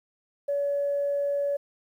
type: tone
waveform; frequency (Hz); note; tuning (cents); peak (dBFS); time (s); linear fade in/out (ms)
sine; 568; C#5; +42; -23; 0.48-1.57; 10
effects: tanh soft clip ceiling -19 dBFS + 10-bit